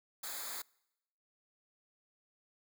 white noise with comb filter, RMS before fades -42 dBFS, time 0.23-0.62 s, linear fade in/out 5 ms, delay 0.35 ms, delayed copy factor -0.85, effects noise-tail reverb RT60 0.9 s tail -26 dB re dry

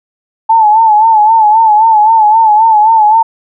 sine tone with vibrato, 873 Hz, A5, 14 cents flat, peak -3 dBFS, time 0.49-3.23 s, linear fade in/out 10 ms, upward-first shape sine, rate 3.8 Hz, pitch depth 73 cents each way, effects none

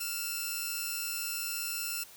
5% pulse tone pair together, 1396.9 / 2637 Hz, F6 / E7, 0 / 0 cents, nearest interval major seventh, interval 1100 cents, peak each -26 dBFS, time 0-2.04 s, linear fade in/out 10 ms, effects white hiss -53 dBFS RMS until 2.16 s

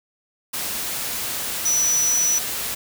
sine tone in noise, 5920 Hz, F#8, in tune, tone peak -17 dBFS, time 1.65-2.39 s, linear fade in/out 10 ms, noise white, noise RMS -27 dBFS, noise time 0.53-2.75 s, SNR +7 dB, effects none

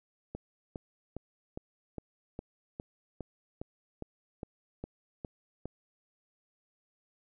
click train, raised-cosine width 2 ms, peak -25 dBFS, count 14, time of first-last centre 0.35-5.656 s, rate 2.45 Hz, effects none

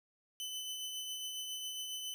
sawtooth tone with tremolo, 3025 Hz, F#7, 38 cents sharp, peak -35 dBFS, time 0.4-2.14 s, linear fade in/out 0 ms, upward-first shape triangle, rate 7.3 Hz, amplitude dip 35%, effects none

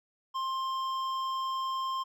triangle tone with hard clipping, 1055 Hz, C6, 14 cents sharp, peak -32 dBFS, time 0.34-2.04 s, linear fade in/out 20 ms, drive 13 dB, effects none

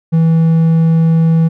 triangle tone, 163.2 Hz, E3, 17 cents flat, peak -5 dBFS, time 0.12-1.49 s, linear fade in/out 20 ms, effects none

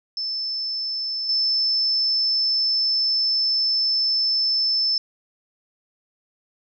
sine tone with level steps, 5274 Hz, E8, in tune, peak -24 / -18 dBFS, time 0.17-4.98 s, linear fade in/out 2 ms, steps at 1.29 s, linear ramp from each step 2 ms, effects none

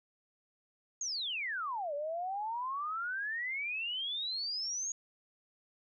sine exponential two-way sweep, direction down then up, 6740 to 565 to 6740 Hz, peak -34 dBFS, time 1.01-4.92 s, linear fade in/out 2 ms, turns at 1.94 s, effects none

